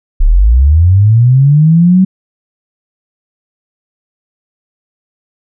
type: linear sweep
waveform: sine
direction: up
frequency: 30.87 to 191.1 Hz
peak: -3 dBFS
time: 0.2-2.05 s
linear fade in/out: 10 ms
effects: none